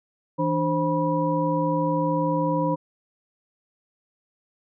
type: tone cluster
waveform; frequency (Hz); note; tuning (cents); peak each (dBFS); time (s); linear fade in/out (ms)
sine; 163.2 / 296.6 / 526 / 975; E3 / D4 / C5 / B5; -17 / +17 / +9 / -23; -26; 0.38-2.76; 20
effects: none